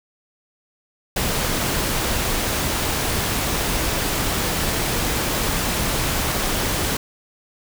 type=noise; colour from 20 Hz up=pink; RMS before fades=-22 dBFS; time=1.16-6.97 s; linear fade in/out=5 ms; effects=none